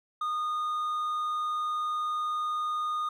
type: tone with hard clipping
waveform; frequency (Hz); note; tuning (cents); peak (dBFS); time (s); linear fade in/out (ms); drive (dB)
sine; 1228; D#6; -23; -29; 0.21-3.09; 5; 3
effects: none